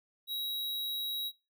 square tone, 3852 Hz, B7, 44 cents flat, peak -34 dBFS, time 0.27-1.32 s, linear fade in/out 50 ms, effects noise-tail reverb RT60 0.3 s tail -22 dB re dry

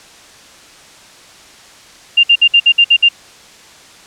sine tone bursts, 2794 Hz, F7, in tune, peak -4 dBFS, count 8, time 2.17-3.089 s, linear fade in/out 10 ms, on 65 ms, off 57 ms, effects white hiss -40 dBFS RMS until 4.06 s + low-pass 7000 Hz 12 dB/octave

